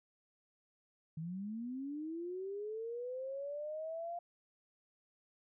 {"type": "linear sweep", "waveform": "sine", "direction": "up", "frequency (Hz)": [153.7, 698.5], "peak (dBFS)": -39, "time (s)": [1.17, 4.19], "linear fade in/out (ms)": 5, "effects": []}